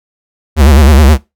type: tone with vibrato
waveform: square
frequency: 72 Hz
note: D2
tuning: 34 cents flat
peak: -3 dBFS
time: 0.56-1.18 s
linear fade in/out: 50 ms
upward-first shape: sine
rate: 9.5 Hz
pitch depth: 160 cents each way
effects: noise-tail reverb RT60 0.2 s tail -20 dB re dry